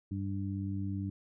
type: harmonic tone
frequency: 97.9 Hz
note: G2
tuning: 2 cents flat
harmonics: 1 / 2 / 3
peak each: -35 / -38 / -40 dBFS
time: 0.11-1.1 s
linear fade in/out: 5 ms
effects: none